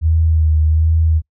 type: tone with vibrato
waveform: sine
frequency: 79.2 Hz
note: D#2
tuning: 31 cents sharp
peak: -10 dBFS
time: 0.01-1.22 s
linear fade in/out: 50 ms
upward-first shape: sine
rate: 1.3 Hz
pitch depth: 35 cents each way
effects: noise-tail reverb RT60 0.1 s tail -25 dB re dry